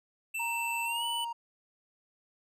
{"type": "tone with pitch glide", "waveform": "square", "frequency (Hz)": [2667, 2976], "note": ["E7", "F#7"], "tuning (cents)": [20, 9], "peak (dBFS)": -33, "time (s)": [0.34, 1.25], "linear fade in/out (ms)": 10, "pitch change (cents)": 189, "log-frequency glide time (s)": [0.85, 1.05]}
{"type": "tone", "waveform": "triangle", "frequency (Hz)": 934, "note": "A#5", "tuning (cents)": 3, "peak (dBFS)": -32, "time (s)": [0.39, 1.33], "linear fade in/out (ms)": 10}
{"effects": []}